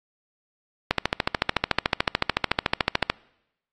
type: click train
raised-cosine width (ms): 0.3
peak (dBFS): -3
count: 31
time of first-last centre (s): 0.91-3.1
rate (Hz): 13.7
effects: noise-tail reverb RT60 0.9 s tail -26 dB re dry + AAC 32 kbps